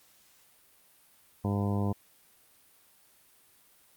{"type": "harmonic tone", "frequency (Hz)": 100.9, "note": "G#2", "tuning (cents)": -49, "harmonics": [1, 2, 3, 4, 5, 6, 7, 8, 9, 10], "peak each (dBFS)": [-29, -31, -38, -39, -41, -45, -42, -47, -44, -45], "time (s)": [1.44, 1.93], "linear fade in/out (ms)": 10, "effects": ["white hiss -62 dBFS RMS until 3.96 s", "Opus 48 kbps"]}